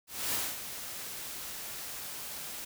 white noise with ADSR envelope, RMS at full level -31 dBFS, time 0.07-2.65 s, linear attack 260 ms, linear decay 230 ms, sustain -10 dB, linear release 9 ms, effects none

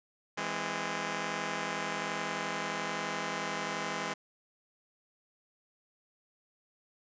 5% pulse chord, E augmented, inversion none, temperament just, 164.81 / 206 / 257.5 Hz, E3 / G#3 / B#3, 0 / -14 / -28 cents, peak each -27 / -26 / -28 dBFS, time 0.37-4.14 s, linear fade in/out 10 ms, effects resampled to 16000 Hz

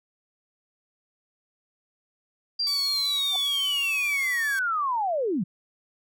sine linear sweep, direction down, 4776 to 155.56 Hz, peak -23 dBFS, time 2.59-5.44 s, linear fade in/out 10 ms
5% pulse tone with vibrato, 1130 Hz, C#6, 33 cents sharp, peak -23 dBFS, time 2.67-4.59 s, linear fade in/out 0 ms, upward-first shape triangle, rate 5.1 Hz, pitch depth 27 cents each way
sine tone with exponential growth, 751 Hz, F#5, 26 cents sharp, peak -28 dBFS, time 3.29-3.36 s, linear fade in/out 1 ms, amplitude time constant 15 ms
effects none

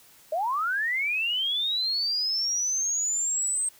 sine linear sweep, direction up, 592 to 8372 Hz, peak -24 dBFS, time 0.32-3.69 s, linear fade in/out 5 ms, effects white hiss -55 dBFS RMS until 3.79 s

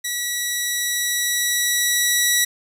10% pulse tone with level ramp, 1939 Hz, B6, 32 cents flat, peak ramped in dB -14 to -6 dBFS, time 0.04-2.45 s, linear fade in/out 10 ms, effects none

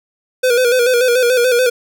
square tone with vibrato, 493.1 Hz, B4, 3 cents flat, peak -11 dBFS, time 0.43-1.7 s, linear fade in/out 10 ms, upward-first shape square, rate 6.9 Hz, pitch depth 57 cents each way, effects none

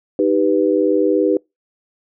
sine chord, Eb augmented, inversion none, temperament equal, 311.1 / 392 / 493.9 Hz, Eb4 / G4 / B4, 0 / 0 / 0 cents, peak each -17 dBFS, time 0.19-1.37 s, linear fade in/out 2 ms, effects noise-tail reverb RT60 0.2 s tail -26 dB re dry

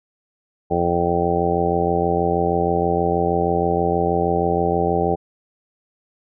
harmonic tone, 86.3 Hz, F2, 20 cents flat, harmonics 1 / 2 / 3 / 4 / 5 / 6 / 7 / 8 / 9, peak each -28 / -25 / -31 / -25 / -22 / -28 / -26 / -31 / -22 dBFS, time 0.7-5.16 s, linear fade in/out 20 ms, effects none

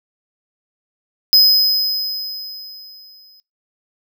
square tone with exponential decay, 5050 Hz, D#8, 25 cents sharp, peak -7 dBFS, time 1.33-3.4 s, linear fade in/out 0 ms, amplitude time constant 450 ms, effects noise-tail reverb RT60 0.2 s tail -20 dB re dry

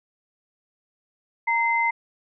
sine tone pair together, 929.1 / 2069 Hz, A#5 / C7, -6 / -20 cents, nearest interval octave + major second, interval 1386 cents, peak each -22 dBFS, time 1.47-1.91 s, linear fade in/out 10 ms, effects none

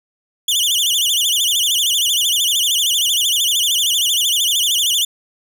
sawtooth tone with vibrato, 3200 Hz, G7, 35 cents sharp, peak -11 dBFS, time 0.48-5.05 s, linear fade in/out 5 ms, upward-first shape sine, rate 13 Hz, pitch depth 200 cents each way, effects none

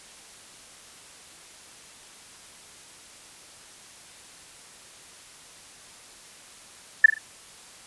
sine tone with echo, 1760 Hz, A6, in tune, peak -6 dBFS, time 7.04-7.06 s, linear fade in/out 5 ms, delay 41 ms, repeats 3, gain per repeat -9 dB, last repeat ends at 7.183 s, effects white hiss -48 dBFS RMS until 7.86 s + resampled to 24000 Hz

